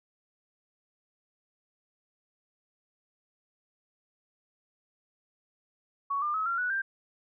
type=tone with pitch steps; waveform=sine; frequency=1118 / 1198.2 / 1284.2 / 1376.4 / 1475.2 / 1581.1 Hz; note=C#6 / D6 / E6 / F6 / F#6 / G6; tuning=+14 / +34 / -46 / -26 / -6 / +14 cents; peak=-27 dBFS; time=6.1-6.82 s; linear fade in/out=10 ms; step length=120 ms; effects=none